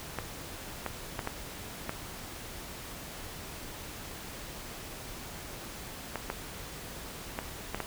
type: clicks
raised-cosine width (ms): 0.5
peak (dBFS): -17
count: 10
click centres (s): 0.187 / 0.863 / 1.192 / 1.274 / 1.894 / 6.157 / 6.301 / 7.389 / 7.746 / 7.803
effects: pink hiss -43 dBFS RMS until 7.86 s